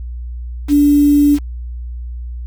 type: tone with quantisation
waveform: sine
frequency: 290 Hz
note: D4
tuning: 22 cents flat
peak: -7 dBFS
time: 0.68-1.39 s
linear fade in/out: 50 ms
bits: 5
effects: added 60 Hz sine -23 dBFS peak until 2.46 s